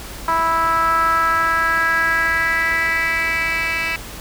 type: tone with band-pass filter sweep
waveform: 10% pulse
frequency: 328.4 Hz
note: E4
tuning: 6 cents flat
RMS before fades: -18 dBFS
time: 0.28-3.96 s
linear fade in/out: 2 ms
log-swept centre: 1100 to 2600 Hz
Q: 4.4
effects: added 50 Hz sine -37 dBFS peak until 4.2 s + pink hiss -34 dBFS RMS until 4.2 s